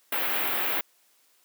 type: band-stop noise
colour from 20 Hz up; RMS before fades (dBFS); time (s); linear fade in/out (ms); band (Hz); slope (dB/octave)
white; -27; 0.12-0.81; 5; 3000 to 15000; 24
effects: white hiss -64 dBFS RMS until 1.44 s + high-pass 300 Hz 12 dB/octave